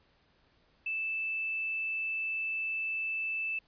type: tone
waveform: sine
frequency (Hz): 2637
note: E7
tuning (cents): 0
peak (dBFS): -31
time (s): 0.86-3.59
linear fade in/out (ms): 5
effects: pink hiss -68 dBFS RMS until 3.67 s + resampled to 11025 Hz